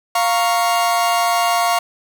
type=chord; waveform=40% pulse; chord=Bb minor; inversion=second; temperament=equal; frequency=698.5 / 932.3 / 1108.7 Hz; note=F5 / Bb5 / Db6; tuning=0 / 0 / 0 cents; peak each=-16 / -22 / -19 dBFS; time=0.15-1.79 s; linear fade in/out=5 ms; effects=none